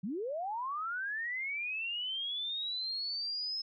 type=linear sweep; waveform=sine; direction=up; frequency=166.7 to 5200 Hz; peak=-34 dBFS; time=0.03-3.62 s; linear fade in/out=10 ms; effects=none